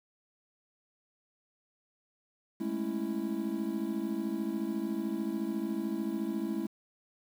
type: chord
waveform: triangle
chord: A major seventh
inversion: third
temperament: just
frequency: 206.2 / 220 / 275 / 330 Hz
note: G#3 / A3 / C#4 / E4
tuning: -12 / 0 / -14 / +2 cents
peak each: -35 / -35 / -37 / -33 dBFS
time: 2.6-6.67 s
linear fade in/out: 10 ms
effects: 9-bit